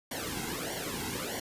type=noise with flanger; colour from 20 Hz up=pink; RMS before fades=-36 dBFS; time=0.11-1.4 s; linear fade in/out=5 ms; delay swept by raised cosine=0.78 to 1.71 ms; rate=1.6 Hz; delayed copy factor=-0.9; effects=resampled to 32000 Hz